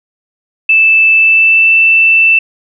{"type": "tone with pitch glide", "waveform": "sine", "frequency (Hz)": [2637, 2660], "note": ["E7", "E7"], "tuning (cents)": [0, 15], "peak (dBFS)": -4, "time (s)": [0.69, 2.39], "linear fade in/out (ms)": 5, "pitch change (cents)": 15, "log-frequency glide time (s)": [1.15, 1.74], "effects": []}